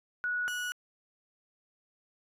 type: tone pair in turn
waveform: sine / 35% pulse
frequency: 1465 / 1465 Hz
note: F#6 / F#6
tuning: -18 / -18 cents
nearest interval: unison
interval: 0 cents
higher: neither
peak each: -29 / -31 dBFS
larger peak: first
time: 0.24-0.48 / 0.48-0.72 s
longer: neither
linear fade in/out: 0 ms
effects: resampled to 32000 Hz